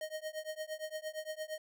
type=tone with tremolo; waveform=square; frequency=622.3 Hz; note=D#5; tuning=in tune; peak=-36 dBFS; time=0.01-1.58 s; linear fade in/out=2 ms; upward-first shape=triangle; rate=8.7 Hz; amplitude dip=100%; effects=none